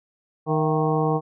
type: harmonic tone with a mistuned harmonic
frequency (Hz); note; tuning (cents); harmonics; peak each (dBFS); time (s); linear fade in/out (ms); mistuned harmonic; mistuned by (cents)
155.56; D#3; 0; 1 / 2 / 3 / 4 / 5 / 6 / 7; -23 / -27 / -24 / -31 / -27 / -32 / -30; 0.46-1.21; 50; 4; +110
effects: none